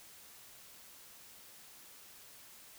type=silence; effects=white hiss -56 dBFS RMS until 2.78 s

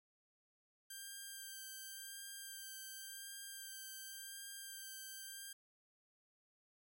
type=tone with vibrato; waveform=5% pulse; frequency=1581 Hz; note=G6; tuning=14 cents sharp; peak=-38 dBFS; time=0.9-5.53 s; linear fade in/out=5 ms; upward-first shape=sine; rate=0.91 Hz; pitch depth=20 cents each way; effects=none

